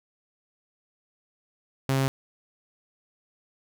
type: tone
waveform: sawtooth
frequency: 134.5 Hz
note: C3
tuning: 48 cents sharp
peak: -18 dBFS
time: 1.89-2.08 s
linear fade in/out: 0 ms
effects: none